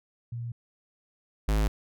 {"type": "tone pair in turn", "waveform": ["sine", "square"], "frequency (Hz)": [118.2, 52.65], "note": ["A#2", "G#1"], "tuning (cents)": [24, 24], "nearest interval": "octave + major second", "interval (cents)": 1400, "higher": "first", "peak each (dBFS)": [-32, -23], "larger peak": "second", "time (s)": [[0.32, 0.52], [1.48, 1.68]], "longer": "neither", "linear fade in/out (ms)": 5, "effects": []}